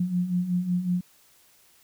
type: beating tone pair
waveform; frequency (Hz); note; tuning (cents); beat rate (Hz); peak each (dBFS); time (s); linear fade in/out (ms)
sine; 174.9 / 180.3; F3 / F#3; +3 / -45; 5.4; -30 / -24; 0-1.01; 5
effects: white hiss -59 dBFS RMS until 1.83 s